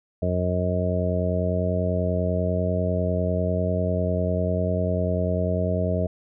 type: harmonic tone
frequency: 90.1 Hz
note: F#2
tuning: 45 cents flat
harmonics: 1 / 2 / 3 / 4 / 5 / 6 / 7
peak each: -25 / -27 / -34 / -35 / -31 / -33 / -27 dBFS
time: 0.22-6.07 s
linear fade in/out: 5 ms
effects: none